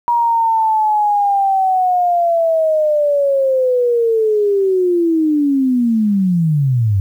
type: linear sweep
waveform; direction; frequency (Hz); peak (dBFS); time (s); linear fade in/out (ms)
sine; down; 955 to 93.7; -11; 0.08-7; 0
effects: 8-bit